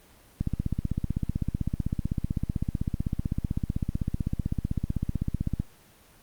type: click train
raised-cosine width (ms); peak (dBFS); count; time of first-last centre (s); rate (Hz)
5; -14; 83; 0.41-5.6; 15.8
effects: pink hiss -56 dBFS RMS until 6.22 s + Opus 24 kbps